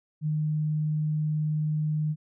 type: tone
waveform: sine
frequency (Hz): 153.1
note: D#3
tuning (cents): -28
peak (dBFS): -24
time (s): 0.21-2.16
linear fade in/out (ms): 50
effects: none